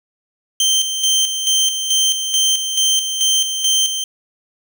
25% pulse tone with tremolo, 3127 Hz, G7, 5 cents flat, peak -9 dBFS, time 0.6-4.04 s, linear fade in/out 2 ms, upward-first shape square, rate 2.3 Hz, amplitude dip 55%, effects none

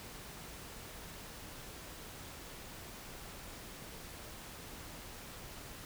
silence, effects pink hiss -49 dBFS RMS until 5.85 s

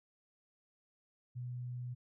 sine tone, 123.47 Hz, B2, in tune, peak -39 dBFS, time 1.35-1.95 s, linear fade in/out 20 ms, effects none

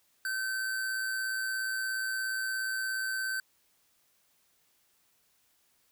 square tone with amplitude modulation, 1540 Hz, G6, 31 cents flat, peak -30 dBFS, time 0.25-3.4 s, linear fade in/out 2 ms, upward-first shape sine, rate 117 Hz, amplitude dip 35%, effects white hiss -70 dBFS RMS until 5.91 s

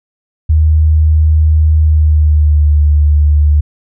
sine tone with pitch glide, 77.78 to 74.27 Hz, D#2 to D2, 0 to +20 cents, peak -5 dBFS, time 0.49-3.61 s, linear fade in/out 10 ms, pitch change -80 cents, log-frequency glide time 1.79-2.78 s, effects none

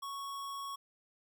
square tone, 1108.7 Hz, C#6, in tune, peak -40 dBFS, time 0.02-0.76 s, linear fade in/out 10 ms, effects none

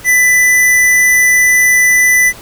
square tone, 1993 Hz, B6, 15 cents sharp, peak -7 dBFS, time 0.04-2.33 s, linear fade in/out 50 ms, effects pink hiss -34 dBFS RMS until 2.41 s

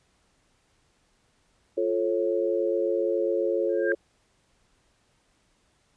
sine chord, F augmented, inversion none, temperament just, 349.2 / 436.5 / 545.7 Hz, F4 / A4 / C#5, 0 / -14 / -27 cents, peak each -27 dBFS, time 1.77-3.95 s, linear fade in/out 10 ms
sine tone with exponential growth, 1600 Hz, G6, 35 cents sharp, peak -22 dBFS, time 3.69-3.92 s, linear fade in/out 1 ms, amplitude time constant 50 ms
effects pink hiss -67 dBFS RMS until 5.96 s + resampled to 22050 Hz

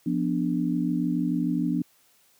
sine chord, B diminished, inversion second, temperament equal, 174.61 / 246.9 / 293.7 Hz, F3 / B3 / D4, 0 / 0 / 0 cents, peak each -27 dBFS, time 0.06-1.82 s, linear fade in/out 5 ms, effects white hiss -62 dBFS RMS until 2.39 s + high-pass 100 Hz 12 dB/octave

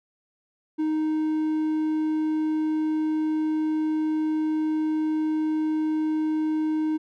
triangle tone, 311.1 Hz, D#4, in tune, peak -20 dBFS, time 0.78-6.98 s, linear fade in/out 20 ms, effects none

